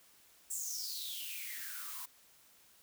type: noise with high-pass filter sweep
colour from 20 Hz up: blue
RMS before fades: -42 dBFS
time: 0.5-2.06 s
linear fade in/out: 10 ms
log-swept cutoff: 7900 to 950 Hz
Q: 8.5
effects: white hiss -64 dBFS RMS until 2.82 s